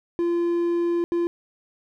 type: tone bursts at uneven times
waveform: triangle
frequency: 343.6 Hz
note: F4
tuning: 28 cents flat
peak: -18 dBFS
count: 2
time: 0.19-1.04 / 1.12-1.27 s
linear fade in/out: 0 ms
effects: none